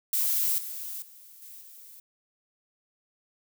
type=noise with level steps; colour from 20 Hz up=violet; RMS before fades=-26 / -37 / -51 / -46 / -49 dBFS; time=0.13-2 s; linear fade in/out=2 ms; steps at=0.58 / 1.02 / 1.42 / 1.61 s; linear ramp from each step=2 ms; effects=none